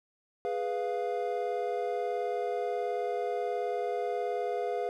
triangle chord, F diminished, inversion first, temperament equal, 415.3 / 493.9 / 698.5 Hz, Ab4 / Cb5 / F5, 0 / 0 / 0 cents, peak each -32 dBFS, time 0.45-4.89 s, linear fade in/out 0 ms, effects none

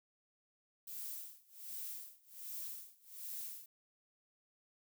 violet noise with tremolo, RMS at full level -44 dBFS, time 0.87-3.66 s, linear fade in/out 5 ms, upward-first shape sine, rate 1.3 Hz, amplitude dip 95%, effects none

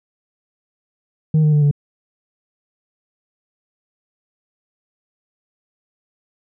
sine tone with pitch steps, 155.9 / 152.08 / 148.34 / 144.71 Hz, D#3 / D#3 / D3 / D3, +4 / -39 / +18 / -25 cents, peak -8 dBFS, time 1.34-1.712 s, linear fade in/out 5 ms, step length 93 ms, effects tanh soft clip ceiling -10 dBFS

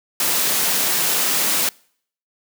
white high-pass noise, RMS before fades -19 dBFS, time 0.2-1.69 s, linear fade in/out 2 ms, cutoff 140 Hz, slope 96 dB/octave, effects noise-tail reverb RT60 0.6 s tail -26 dB re dry

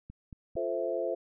click train, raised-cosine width 5 ms, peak -32 dBFS, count 3, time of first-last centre 0.1-0.556 s, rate 4.39 Hz
sine chord, F major seventh, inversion none, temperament equal, 349.2 / 440 / 523.3 / 659.3 Hz, F4 / A4 / C5 / E5, 0 / 0 / 0 / 0 cents, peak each -36 / -36 / -33 / -34 dBFS, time 0.56-1.15 s, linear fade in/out 10 ms
effects none

